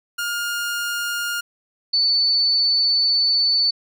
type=tone pair in turn; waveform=sawtooth / sine; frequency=1415 / 4492 Hz; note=F6 / C#8; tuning=+22 / +22 cents; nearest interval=octave + minor sixth; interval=2000 cents; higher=second; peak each=-19 / -15 dBFS; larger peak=second; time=0.18-1.41 / 1.93-3.71 s; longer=second; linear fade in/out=10 ms; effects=none